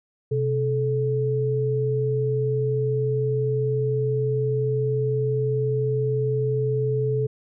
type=tone pair together; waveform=sine; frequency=128.7 / 432.9 Hz; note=C3 / A4; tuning=-28 / -28 cents; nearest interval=octave + major sixth; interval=2100 cents; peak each=-23 dBFS; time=0.31-7.27 s; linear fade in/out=10 ms; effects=none